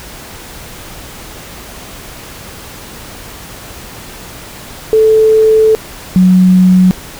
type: tone pair in turn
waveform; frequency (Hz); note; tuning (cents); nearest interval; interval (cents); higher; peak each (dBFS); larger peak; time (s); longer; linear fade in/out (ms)
sine; 438.1 / 184.2; A4 / F#3; -7 / -7; octave + minor third; 1500; first; -4 / -3; second; 4.93-5.75 / 6.16-6.91; first; 0
effects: pink hiss -30 dBFS RMS until 7.19 s